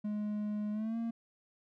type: tone with pitch glide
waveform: triangle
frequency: 209.7 to 230 Hz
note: G#3 to A#3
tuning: +17 to -23 cents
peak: -31 dBFS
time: 0.04-1.11 s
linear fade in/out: 10 ms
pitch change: +160 cents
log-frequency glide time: 0.72-0.97 s
effects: none